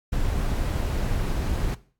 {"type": "noise", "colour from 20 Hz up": "brown", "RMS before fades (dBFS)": -25, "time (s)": [0.12, 1.75], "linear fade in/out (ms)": 10, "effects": ["noise-tail reverb RT60 0.4 s tail -17 dB re dry", "AAC 64 kbps"]}